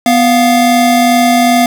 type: tone pair together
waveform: square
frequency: 247 / 698.5 Hz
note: B3 / F5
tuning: 0 / 0 cents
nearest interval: octave + tritone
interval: 1800 cents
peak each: -10 dBFS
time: 0.06-1.66 s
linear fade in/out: 2 ms
effects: 7-bit